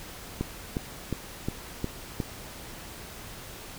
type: click train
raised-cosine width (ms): 3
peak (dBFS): -15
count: 6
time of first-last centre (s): 0.41-2.202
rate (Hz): 2.79
effects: pink hiss -43 dBFS RMS until 3.78 s